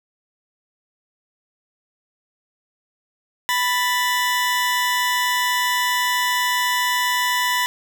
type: tone pair together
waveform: 20% pulse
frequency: 987.8 / 1761.7 Hz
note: B5 / A6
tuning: 0 / +2 cents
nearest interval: minor seventh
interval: 1002 cents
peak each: -14 / -20 dBFS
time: 3.49-7.66 s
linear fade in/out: 0 ms
effects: none